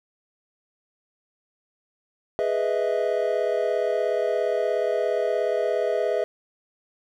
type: chord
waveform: triangle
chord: E major seventh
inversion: first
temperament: equal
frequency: 415.3 / 493.9 / 622.3 / 659.3 Hz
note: G#4 / B4 / D#5 / E5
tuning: 0 / 0 / 0 / 0 cents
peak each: -25 dBFS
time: 2.39-6.24 s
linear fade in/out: 0 ms
effects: none